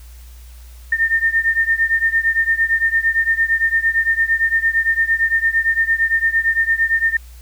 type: beating tone pair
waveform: sine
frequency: 1812 / 1820.8 Hz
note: A#6 / A#6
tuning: -50 / -41 cents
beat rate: 8.8 Hz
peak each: -16 / -18 dBFS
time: 0.92-7.17 s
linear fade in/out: 5 ms
effects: added 60 Hz sine -36 dBFS peak until 7.41 s + white hiss -49 dBFS RMS until 7.41 s